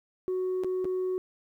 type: tone with dropouts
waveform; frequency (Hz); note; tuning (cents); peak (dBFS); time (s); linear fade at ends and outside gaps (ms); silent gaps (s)
sine; 370; F#4; 0; -25; 0.28-1.18; 0; 0.636-0.645 / 0.845-0.853
effects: tanh soft clip ceiling -25 dBFS + 11-bit